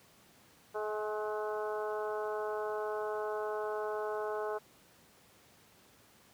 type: harmonic tone with a mistuned harmonic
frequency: 213 Hz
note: G#3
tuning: 44 cents sharp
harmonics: 2 / 3 / 4 / 5 / 6 / 7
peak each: -36 / -40 / -42 / -44 / -46 / -47 dBFS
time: 0.74-4.59 s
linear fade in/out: 20 ms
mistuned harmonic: 4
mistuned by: -19 cents
effects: pink hiss -62 dBFS RMS until 6.33 s + high-pass 100 Hz 12 dB/octave